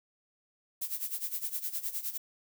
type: noise with tremolo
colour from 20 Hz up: violet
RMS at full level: -33 dBFS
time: 0.81-2.18 s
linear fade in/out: 10 ms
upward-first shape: sine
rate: 9.7 Hz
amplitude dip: 80%
effects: none